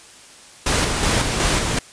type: noise with tremolo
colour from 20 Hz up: pink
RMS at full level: -18 dBFS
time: 0.66-1.79 s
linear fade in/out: 5 ms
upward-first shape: square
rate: 2.7 Hz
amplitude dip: 35%
effects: white hiss -44 dBFS RMS until 1.92 s + resampled to 22050 Hz